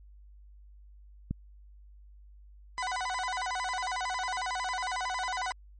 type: click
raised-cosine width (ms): 5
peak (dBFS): -19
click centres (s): 1.31
type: tone with vibrato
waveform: 30% pulse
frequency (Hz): 864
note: A5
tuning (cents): -32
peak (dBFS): -28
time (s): 2.78-5.52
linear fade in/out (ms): 0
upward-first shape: square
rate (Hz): 11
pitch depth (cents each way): 260
effects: added 50 Hz sine -50 dBFS peak until 5.79 s + MP3 32 kbps